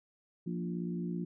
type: harmonic tone with a mistuned harmonic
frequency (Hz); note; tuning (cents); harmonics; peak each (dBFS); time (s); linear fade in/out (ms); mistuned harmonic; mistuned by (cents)
58.27; A#1; 0; 3 / 4 / 5 / 6; -35 / -41 / -44 / -43; 0.46-1.25; 10; 5; +17
effects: none